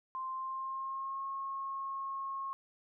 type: tone with pitch glide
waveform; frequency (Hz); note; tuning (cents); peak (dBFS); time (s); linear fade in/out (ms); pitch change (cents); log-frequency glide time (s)
sine; 1046.5 to 1085.3; C6 to C#6; 0 to -37; -36; 0.15-2.53; 0; +63; 0.29-1.25
effects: none